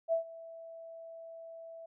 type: tone with ADSR envelope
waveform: sine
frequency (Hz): 659.3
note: E5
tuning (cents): 0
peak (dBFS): -25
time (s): 0.08-1.86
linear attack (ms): 45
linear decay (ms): 110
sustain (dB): -20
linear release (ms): 6
effects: none